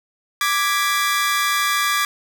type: chord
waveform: sawtooth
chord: G# diminished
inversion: second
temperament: equal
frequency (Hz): 1174.7 / 1661.2 / 1975.5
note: D6 / G#6 / B6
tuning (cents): 0 / 0 / 0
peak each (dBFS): -16 / -19 / -22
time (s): 0.41-2.05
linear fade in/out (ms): 2
effects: none